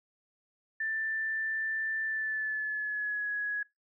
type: tone with pitch glide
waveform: sine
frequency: 1772 to 1674.5 Hz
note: A6 to G#6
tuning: +12 to +14 cents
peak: -30 dBFS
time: 0.8-3.63 s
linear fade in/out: 5 ms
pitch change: -98 cents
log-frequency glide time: 2.03-3.3 s
effects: noise-tail reverb RT60 0.2 s tail -24 dB re dry